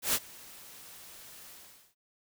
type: noise with ADSR envelope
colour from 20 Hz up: white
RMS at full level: -26 dBFS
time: 0.02-1.95 s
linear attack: 120 ms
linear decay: 48 ms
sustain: -24 dB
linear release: 430 ms
effects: none